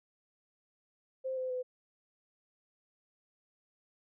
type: tone with pitch steps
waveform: sine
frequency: 523.3 / 514 / 504.9 Hz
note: C5 / C5 / B4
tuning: 0 / -31 / +38 cents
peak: -33 dBFS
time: 1.24-1.63 s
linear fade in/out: 20 ms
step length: 130 ms
effects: none